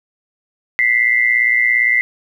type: tone pair together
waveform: sine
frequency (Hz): 1975.5 / 2093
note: B6 / C7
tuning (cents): 0 / 0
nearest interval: minor second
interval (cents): 100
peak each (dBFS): -14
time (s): 0.79-2.01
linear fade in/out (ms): 0
effects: 8-bit